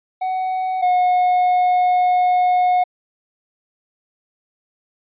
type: tone pair in turn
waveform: triangle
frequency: 747 / 725.3 Hz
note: F#5 / F#5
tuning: +16 / -35 cents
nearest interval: minor second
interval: 51 cents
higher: first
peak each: -17 / -11 dBFS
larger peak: second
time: 0.21-0.82 / 0.82-2.84 s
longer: second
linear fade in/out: 10 ms
effects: resampled to 8000 Hz